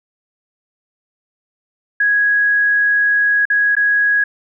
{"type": "tone with dropouts", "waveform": "sine", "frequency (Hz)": 1661.2, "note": "G#6", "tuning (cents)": 0, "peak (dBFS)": -11, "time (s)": [2, 4.24], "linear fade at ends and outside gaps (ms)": 5, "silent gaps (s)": [[3.454, 3.5], [3.753, 3.766]], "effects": []}